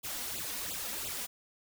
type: noise with flanger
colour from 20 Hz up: white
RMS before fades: -38 dBFS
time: 0.03-1.27 s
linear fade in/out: 20 ms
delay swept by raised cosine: 0.26 to 4.16 ms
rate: 2.9 Hz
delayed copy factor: +0.95
effects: none